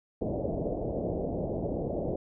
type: low-pass noise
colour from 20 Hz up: white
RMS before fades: -32 dBFS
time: 0.21-2.16 s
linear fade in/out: 5 ms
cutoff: 650 Hz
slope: 48 dB/octave
effects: none